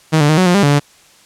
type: tone with pitch steps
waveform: sawtooth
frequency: 157.9 / 146.6 / 155.7 / 184.8 / 177.2 / 200.5 / 143.7 / 144.6 Hz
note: D#3 / D3 / D#3 / F#3 / F3 / G3 / D3 / D3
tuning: +26 / -3 / +2 / -2 / +25 / +39 / -37 / -27 cents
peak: -5 dBFS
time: 0.12-0.8 s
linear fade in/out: 20 ms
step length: 85 ms
effects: white hiss -47 dBFS RMS until 1.25 s + low-pass 9000 Hz 12 dB/octave